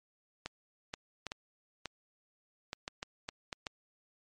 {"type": "clicks", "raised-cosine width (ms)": 0.2, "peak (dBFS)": -20, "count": 11, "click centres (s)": [0.46, 0.939, 1.267, 1.319, 1.857, 2.731, 2.879, 3.029, 3.289, 3.528, 3.668], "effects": ["MP3 48 kbps"]}